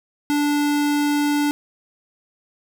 square tone, 292 Hz, D4, 10 cents flat, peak -18 dBFS, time 0.3-1.51 s, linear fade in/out 0 ms, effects none

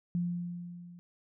sine tone with level ramp, 174.61 Hz, F3, in tune, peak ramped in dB -27 to -48 dBFS, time 0.15-0.99 s, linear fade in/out 0 ms, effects none

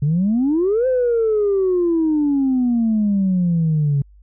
sine exponential two-way sweep, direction up then down, 138 to 523.3 to 138 Hz, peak -13 dBFS, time 0.02-4.02 s, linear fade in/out 5 ms, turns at 0.87 s, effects tanh soft clip ceiling -11 dBFS + added 50 Hz sine -44 dBFS peak until 4.22 s

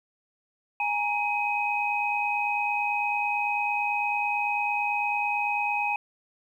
sine tone cluster, 827 / 936 / 2522 Hz, G#5 / A#5 / D#7, -8 / +7 / +23 cents, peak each -28 / -33 / -27 dBFS, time 0.8-5.96 s, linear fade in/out 2 ms, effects 10-bit

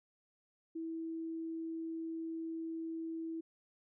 sine tone, 326.4 Hz, E4, 17 cents flat, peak -38 dBFS, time 0.75-3.41 s, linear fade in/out 10 ms, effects none

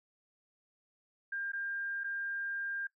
sine tone with dropouts, 1600 Hz, G6, 35 cents sharp, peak -35 dBFS, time 1.32-2.87 s, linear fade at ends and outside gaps 5 ms, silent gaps 1.519-1.532 / 2.036-2.042 s, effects noise-tail reverb RT60 0.1 s tail -17 dB re dry

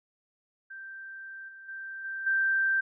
sine tone with level steps, 1568 Hz, G6, in tune, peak -40 / -45 / -37 / -33 / -23 dBFS, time 0.7-2.81 s, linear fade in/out 10 ms, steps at 1.48 / 1.68 / 2.04 / 2.26 s, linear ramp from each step 10 ms, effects none

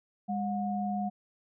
sine tone pair together, 203.1 / 723 Hz, G#3 / F#5, -38 / -40 cents, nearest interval octave + minor seventh, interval 2198 cents, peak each -31 / -33 dBFS, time 0.28-1.1 s, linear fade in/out 20 ms, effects none

